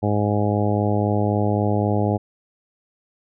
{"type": "harmonic tone", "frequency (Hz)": 103.83, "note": "G#2", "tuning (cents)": 0, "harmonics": [1, 2, 3, 4, 5, 6, 7, 8], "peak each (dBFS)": [-21, -24, -26, -27, -28, -29, -29, -30], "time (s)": [0.02, 2.18], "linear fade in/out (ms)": 20, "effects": []}